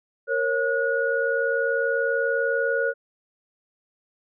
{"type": "tone cluster", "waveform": "sine", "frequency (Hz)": [464.9, 545, 1452], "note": ["A#4", "C#5", "F#6"], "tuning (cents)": [-5, -29, -33], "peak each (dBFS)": -25, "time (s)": [0.27, 2.94], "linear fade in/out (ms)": 50, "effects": []}